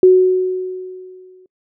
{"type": "tone with exponential decay", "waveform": "sine", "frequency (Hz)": 370, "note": "F#4", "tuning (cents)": 0, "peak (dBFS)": -3, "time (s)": [0.03, 1.46], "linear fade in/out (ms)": 2, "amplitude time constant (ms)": 310, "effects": ["noise-tail reverb RT60 0.1 s tail -26 dB re dry"]}